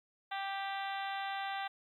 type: harmonic tone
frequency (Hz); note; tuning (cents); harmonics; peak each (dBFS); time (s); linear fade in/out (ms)
392.4; G4; +2; 2 / 3 / 4 / 5 / 6 / 7 / 8 / 9 / 10; -38 / -46 / -44 / -46 / -52 / -51 / -52 / -49 / -54; 0.31-1.68; 10
effects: 12-bit